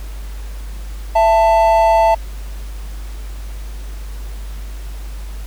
triangle tone pair together, 665.8 / 887 Hz, E5 / A5, +17 / +14 cents, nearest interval perfect fourth, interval 497 cents, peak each -10 dBFS, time 1.15-2.15 s, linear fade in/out 10 ms, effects added 50 Hz sine -25 dBFS peak until 5.46 s + pink hiss -41 dBFS RMS until 5.46 s

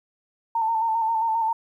sine tone with vibrato, 900 Hz, A5, 39 cents sharp, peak -20 dBFS, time 0.55-1.53 s, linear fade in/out 5 ms, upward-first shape square, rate 7.5 Hz, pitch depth 36 cents each way, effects 10-bit

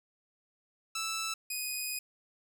10% pulse tone pair in turn, 1320 / 2492 Hz, E6 / D#7, +2 / +2 cents, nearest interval major seventh, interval 1100 cents, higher second, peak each -25 dBFS, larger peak neither, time 0.95-1.34 / 1.5-1.99 s, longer second, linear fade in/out 5 ms, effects none

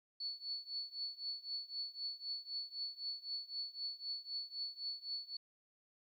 sine tone with tremolo, 4435 Hz, C#8, in tune, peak -37 dBFS, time 0.2-5.37 s, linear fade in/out 5 ms, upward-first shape triangle, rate 3.9 Hz, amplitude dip 95%, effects 13-bit

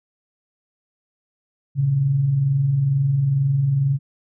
sine tone pair together, 116.54 / 138.75 Hz, A#2 / C#3, 0 / +2 cents, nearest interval minor third, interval 302 cents, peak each -27 / -16 dBFS, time 1.75-3.99 s, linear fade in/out 50 ms, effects none

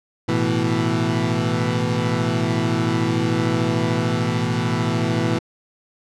20% pulse chord, A suspended second, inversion none, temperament equal, 110 / 123.47 / 164.81 Hz, A2 / B2 / E3, 0 / 0 / 0 cents, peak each -18 dBFS, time 0.28-5.39 s, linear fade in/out 10 ms, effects low-pass 6000 Hz 12 dB/octave

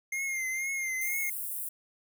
square tone with vibrato, 2114 Hz, C7, 17 cents sharp, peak -31 dBFS, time 0.12-1.3 s, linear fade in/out 5 ms, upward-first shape triangle, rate 2.1 Hz, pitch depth 60 cents each way
white high-pass noise, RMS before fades -36 dBFS, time 1.01-1.69 s, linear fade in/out 5 ms, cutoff 8800 Hz, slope 48 dB/octave
effects none

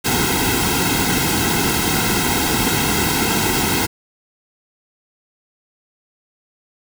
pink noise with comb filter, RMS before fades -18 dBFS, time 0.04-3.87 s, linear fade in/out 20 ms, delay 1.7 ms, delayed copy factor -0.95, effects none

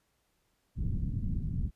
pink low-pass noise, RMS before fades -32 dBFS, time 0.75-1.71 s, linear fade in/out 50 ms, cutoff 200 Hz, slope 24 dB/octave, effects pink hiss -75 dBFS RMS until 1.75 s + resampled to 32000 Hz

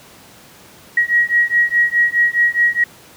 sine beating tone pair, 1900 / 1904.8 Hz, A#6 / A#6, +33 / +37 cents, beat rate 4.8 Hz, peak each -15 dBFS, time 0.97-2.84 s, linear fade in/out 5 ms, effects pink hiss -43 dBFS RMS until 3.16 s + high-pass 100 Hz 12 dB/octave

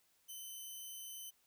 5% pulse tone, 3046 Hz, F#7, 50 cents sharp, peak -38 dBFS, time 0.28-1.31 s, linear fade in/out 20 ms, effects white hiss -74 dBFS RMS until 1.46 s

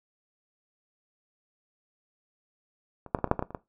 clicks, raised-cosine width 1 ms, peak -28 / -8 / -24 / -10 / -27 / -6 / -14 / -16 / -28 / -19 dBFS, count 10, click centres 3.063 / 3.148 / 3.188 / 3.243 / 3.275 / 3.314 / 3.393 / 3.425 / 3.506 / 3.548 s, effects noise-tail reverb RT60 0.2 s tail -17 dB re dry

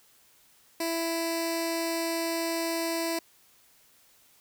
10% pulse tone with notch filter, 331.6 Hz, E4, 10 cents sharp, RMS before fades -30 dBFS, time 0.8-3.19 s, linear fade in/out 5 ms, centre 1400 Hz, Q 0.88, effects white hiss -61 dBFS RMS until 4.4 s

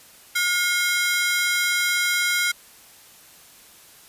sawtooth ring-modulated tone, 1788 Hz, A6, 27 cents sharp, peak -13 dBFS, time 0.35-2.52 s, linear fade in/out 10 ms, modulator 362 Hz, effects white hiss -49 dBFS RMS until 4.08 s + resampled to 32000 Hz

